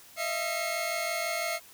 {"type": "tone cluster", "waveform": "sawtooth", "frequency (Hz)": [631, 677, 2158], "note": ["D#5", "E5", "C#7"], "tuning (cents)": [24, 46, -47], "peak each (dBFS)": [-32, -29, -30], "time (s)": [0.16, 1.6], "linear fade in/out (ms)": 50, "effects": ["white hiss -53 dBFS RMS until 1.73 s"]}